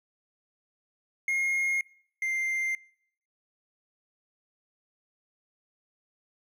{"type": "tone pair in turn", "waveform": "triangle", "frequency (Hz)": [2144, 2095], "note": ["C7", "C7"], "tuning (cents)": [42, 2], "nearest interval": "unison", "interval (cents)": 40, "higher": "first", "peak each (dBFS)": [-23, -25], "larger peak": "first", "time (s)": [[1.28, 1.81], [2.22, 2.75]], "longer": "neither", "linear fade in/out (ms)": 2, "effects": ["noise-tail reverb RT60 0.7 s tail -24 dB re dry"]}